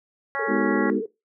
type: harmonic tone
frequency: 277.2 Hz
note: C#4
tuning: in tune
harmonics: 2 / 3 / 4 / 5 / 6 / 7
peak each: -32 / -32 / -32 / -32 / -32 / -32 dBFS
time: 0.35-0.9 s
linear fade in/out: 0 ms
type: tone with vibrato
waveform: sine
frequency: 440 Hz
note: A4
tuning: in tune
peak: -26 dBFS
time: 0.39-1.06 s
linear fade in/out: 5 ms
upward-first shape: triangle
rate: 19 Hz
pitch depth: 96 cents each way
type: chord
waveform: sine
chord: G# minor seventh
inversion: none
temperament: just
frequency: 207.7 / 249.2 / 311.5 / 373.8 Hz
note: G#3 / B3 / D#4 / F#4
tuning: 0 / +16 / +2 / +18 cents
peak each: -26 dBFS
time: 0.47-1.02 s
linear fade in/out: 50 ms
effects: noise-tail reverb RT60 0.2 s tail -17 dB re dry